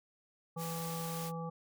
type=harmonic tone; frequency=165.6 Hz; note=E3; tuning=8 cents sharp; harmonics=1 / 3 / 5 / 7; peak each=-39 / -44 / -46 / -47 dBFS; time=0.56-1.5 s; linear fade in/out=10 ms
type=noise; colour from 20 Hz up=white; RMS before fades=-45 dBFS; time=0.57-1.32 s; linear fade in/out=50 ms
effects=none